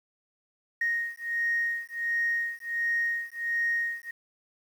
sine beating tone pair, 1864.7 / 1866.1 Hz, A#6 / A#6, 0 / +1 cents, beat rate 1.4 Hz, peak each -29 dBFS, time 0.81-4.11 s, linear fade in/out 5 ms, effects tanh soft clip ceiling -19 dBFS + 9-bit

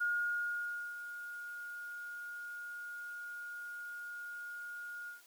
sine tone with ADSR envelope, 1429 Hz, F6, 39 cents sharp, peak -30 dBFS, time 0-5.22 s, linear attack 17 ms, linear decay 930 ms, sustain -12 dB, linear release 140 ms, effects white hiss -62 dBFS RMS until 5.26 s + high-pass 300 Hz 12 dB/octave

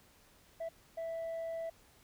sine tone bursts at uneven times, 659 Hz, E5, 1 cent flat, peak -34 dBFS, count 2, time 0.6-0.69 / 0.97-1.7 s, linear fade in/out 10 ms, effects tanh soft clip ceiling -36 dBFS + pink hiss -64 dBFS RMS until 2.03 s

